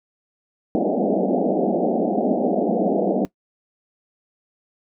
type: band-pass noise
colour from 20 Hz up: pink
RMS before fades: -20 dBFS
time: 0.75-3.25 s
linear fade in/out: 0 ms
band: 180 to 770 Hz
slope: 96 dB/octave
effects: noise-tail reverb RT60 0.1 s tail -20 dB re dry